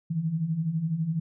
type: beating tone pair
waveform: sine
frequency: 152.8 / 164.8 Hz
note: D#3 / E3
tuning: -31 / 0 cents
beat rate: 12 Hz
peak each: -32 / -26 dBFS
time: 0.1-1.2 s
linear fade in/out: 10 ms
effects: none